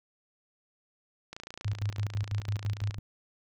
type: click train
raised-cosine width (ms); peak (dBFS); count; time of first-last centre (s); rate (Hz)
0.2; -24; 47; 1.33-2.944; 28.5
type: tone with tremolo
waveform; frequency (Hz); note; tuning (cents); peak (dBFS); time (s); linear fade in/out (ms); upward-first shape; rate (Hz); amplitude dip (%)
sine; 102.8; G#2; -17; -27; 1.65-2.99; 5; square; 6; 75
effects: none